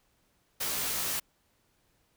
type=noise with comb filter; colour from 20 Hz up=white; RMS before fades=-32 dBFS; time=0.6-1.2 s; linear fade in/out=10 ms; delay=16 ms; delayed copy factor=-0.95; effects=pink hiss -71 dBFS RMS until 2.16 s